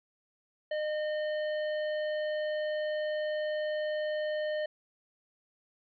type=tone with hard clipping; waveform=triangle; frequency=610 Hz; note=D#5; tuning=34 cents flat; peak=-32 dBFS; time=0.71-4.66 s; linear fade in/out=5 ms; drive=15 dB; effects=resampled to 11025 Hz